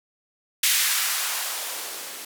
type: noise with band-pass filter sweep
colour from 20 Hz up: violet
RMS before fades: -26 dBFS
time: 0.63-2.25 s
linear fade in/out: 5 ms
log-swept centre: 2200 to 270 Hz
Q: 1.1
effects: none